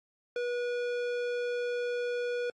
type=tone with tanh clipping; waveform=sine; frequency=485.6 Hz; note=B4; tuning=29 cents flat; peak=-32 dBFS; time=0.36-2.5 s; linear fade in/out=2 ms; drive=16 dB; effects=AAC 64 kbps